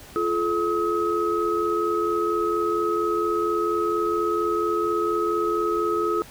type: tone cluster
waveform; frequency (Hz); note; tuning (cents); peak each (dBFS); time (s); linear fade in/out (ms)
sine; 345.7 / 430 / 1274; F4 / A4 / D#6; -18 / -40 / +41; -25; 0.16-6.22; 0
effects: pink hiss -45 dBFS RMS until 6.3 s